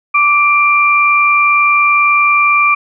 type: tone pair together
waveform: sine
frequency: 1169 / 2369 Hz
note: D6 / D7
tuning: -8 / +14 cents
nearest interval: octave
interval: 1222 cents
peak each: -10 dBFS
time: 0.14-2.75 s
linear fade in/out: 10 ms
effects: none